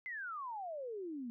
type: exponential sweep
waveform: sine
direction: down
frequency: 2093 to 228.1 Hz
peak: -40 dBFS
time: 0.06-1.3 s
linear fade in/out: 0 ms
effects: none